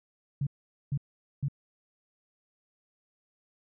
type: tone bursts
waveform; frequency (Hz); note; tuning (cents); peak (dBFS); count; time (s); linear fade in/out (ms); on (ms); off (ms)
sine; 140; C#3; +18; -26; 3; 0.41-1.484; 5; 58; 450
effects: none